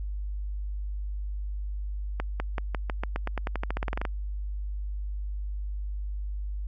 accelerating click train, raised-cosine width 0.5 ms, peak -15 dBFS, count 20, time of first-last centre 2.2-4.052 s, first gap 200 ms, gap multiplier 0.91, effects added 50 Hz sine -30 dBFS peak until 6.67 s

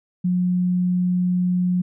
sine tone, 180 Hz, F#3, 47 cents flat, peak -17 dBFS, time 0.24-1.82 s, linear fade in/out 10 ms, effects none

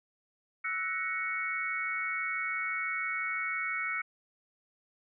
sine chord, F# dominant seventh, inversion third, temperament equal with one note detuned, 1318.5 / 1480 / 1898.3 / 2217 Hz, E6 / F#6 / A#6 / C#7, 0 / 0 / +31 / 0 cents, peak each -38 / -39 / -39 / -33 dBFS, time 0.64-4.02 s, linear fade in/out 10 ms, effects none

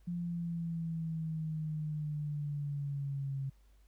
sine exponential sweep, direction down, 174.61 to 135.3 Hz, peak -34 dBFS, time 0.07-3.5 s, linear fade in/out 10 ms, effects added 50 Hz sine -60 dBFS peak until 3.87 s + pink hiss -74 dBFS RMS until 3.87 s

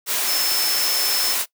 sine tone in noise, 5274 Hz, E8, in tune, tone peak -22 dBFS, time 0.25-1.36 s, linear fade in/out 50 ms, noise white, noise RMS -22 dBFS, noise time 0.06-1.46 s, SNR -3 dB, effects noise-tail reverb RT60 0.1 s tail -20 dB re dry + high-pass 400 Hz 12 dB/octave

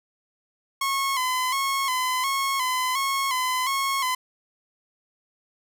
sawtooth tone with vibrato, 1054 Hz, C6, 12 cents sharp, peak -19 dBFS, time 0.81-4.15 s, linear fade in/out 5 ms, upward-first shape square, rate 1.4 Hz, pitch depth 62 cents each way, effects none

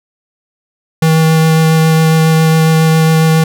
square tone with vibrato, 160 Hz, D#3, 49 cents sharp, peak -7 dBFS, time 1.02-3.44 s, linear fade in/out 5 ms, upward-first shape sine, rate 7.3 Hz, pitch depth 9 cents each way, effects none

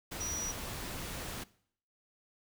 sine tone in noise, 5820 Hz, F#8, 29 cents flat, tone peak -35 dBFS, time 0.2-0.52 s, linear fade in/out 10 ms, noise pink, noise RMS -41 dBFS, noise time 0.11-1.44 s, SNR +3 dB, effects noise-tail reverb RT60 0.6 s tail -20 dB re dry

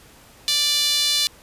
sawtooth tone with high-pass filter, 587 Hz, D5, 1 cent flat, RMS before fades -20 dBFS, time 0.48-1.27 s, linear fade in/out 0 ms, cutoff 3800 Hz, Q 3.5, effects pink hiss -49 dBFS RMS until 1.42 s + resampled to 32000 Hz

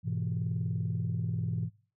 sine chord, E major, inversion first, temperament just, 103.01 / 123.61 / 164.81 Hz, G#2 / B2 / E3, -14 / +2 / 0 cents, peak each -33 dBFS, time 0.03-1.7 s, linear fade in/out 50 ms, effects noise-tail reverb RT60 0.4 s tail -22 dB re dry + tanh soft clip ceiling -23 dBFS

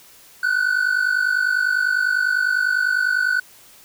triangle tone pair together, 1468 / 1518 Hz, F#6 / F#6, -14 / +44 cents, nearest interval minor second, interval 58 cents, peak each -18 dBFS, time 0.43-3.4 s, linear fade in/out 5 ms, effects white hiss -48 dBFS RMS until 3.84 s

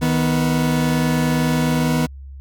40% pulse tone pair together, 157.37 / 247.2 Hz, D#3 / B3, +20 / +2 cents, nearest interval minor sixth, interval 782 cents, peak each -18 dBFS, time 0.01-2.07 s, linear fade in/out 20 ms, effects added 68 Hz sine -33 dBFS peak until 2.4 s

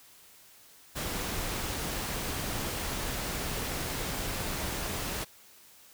pink noise, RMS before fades -34 dBFS, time 0.95-5.25 s, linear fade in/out 20 ms, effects white hiss -56 dBFS RMS until 5.93 s

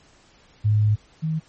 sine tone pair in turn, 105.9 / 158.33 Hz, G#2 / D#3, +34 / +31 cents, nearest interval perfect fifth, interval 697 cents, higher second, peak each -15 / -21 dBFS, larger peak first, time 0.64-0.96 / 1.22-1.4 s, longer first, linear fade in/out 20 ms, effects pink hiss -55 dBFS RMS until 1.48 s + MP3 32 kbps

